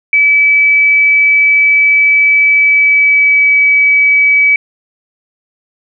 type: tone with pitch glide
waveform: sine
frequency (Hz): 2297 to 2284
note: D7 to D7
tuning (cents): -39 to -49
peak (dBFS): -5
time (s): 0.13-4.56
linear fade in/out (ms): 2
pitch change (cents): -10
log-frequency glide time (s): 2.52-3.58
effects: none